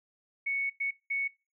sine tone bursts at uneven times, 2217 Hz, C#7, in tune, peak -28 dBFS, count 3, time 0.46-0.7 / 0.8-0.91 / 1.1-1.28 s, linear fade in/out 10 ms, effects noise-tail reverb RT60 0.3 s tail -24 dB re dry

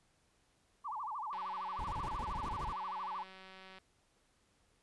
sine tone with vibrato, 1000 Hz, B5, 21 cents sharp, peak -38 dBFS, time 0.84-3.24 s, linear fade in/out 20 ms, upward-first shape sine, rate 13 Hz, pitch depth 300 cents each way
click train, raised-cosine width 0.3 ms, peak -38 dBFS, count 465, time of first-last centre 1.33-3.785 s, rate 189 Hz
brown noise bursts, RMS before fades -42 dBFS, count 12, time 1.79-2.727 s, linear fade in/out 2 ms, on 57 ms, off 23 ms
effects pink hiss -73 dBFS RMS until 4.82 s + resampled to 24000 Hz

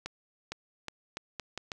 accelerating click train, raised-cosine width 0.2 ms, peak -19 dBFS, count 7, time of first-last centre 0.06-1.718 s, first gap 460 ms, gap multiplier 0.79, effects none

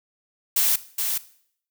blue noise with echo, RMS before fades -20 dBFS, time 0.56-0.76 s, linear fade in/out 5 ms, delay 420 ms, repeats 1, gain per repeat -5 dB, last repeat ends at 1.18 s, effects noise-tail reverb RT60 0.6 s tail -17 dB re dry

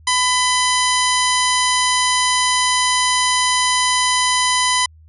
harmonic tone with a mistuned harmonic, 1000 Hz, B5, 21 cents sharp, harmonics 1 / 2 / 3 / 4 / 5 / 6 / 7 / 9 / 10, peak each -18 / -21 / -23 / -24 / -25 / -26 / -26 / -28 / -28 dBFS, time 0.07-4.86 s, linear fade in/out 5 ms, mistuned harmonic 3, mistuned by +35 cents, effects added 79 Hz sine -43 dBFS peak until 5.08 s

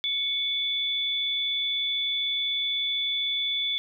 sine tone pair together, 2217 / 3468 Hz, C#7 / A7, 0 / -26 cents, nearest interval minor sixth, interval 774 cents, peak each -34 / -25 dBFS, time 0.04-3.78 s, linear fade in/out 0 ms, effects none

